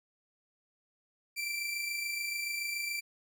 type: tone pair together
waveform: sawtooth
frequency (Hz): 2322 / 2349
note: D7 / D7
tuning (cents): -20 / 0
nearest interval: unison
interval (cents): 20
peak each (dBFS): -38 / -31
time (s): 1.36-3.01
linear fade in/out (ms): 20
effects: none